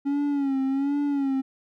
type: tone with vibrato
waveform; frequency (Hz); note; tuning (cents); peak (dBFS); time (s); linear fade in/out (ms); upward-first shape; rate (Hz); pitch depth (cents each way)
triangle; 277.2; C#4; 0; -20; 0.05-1.42; 20; sine; 1.3; 70
effects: none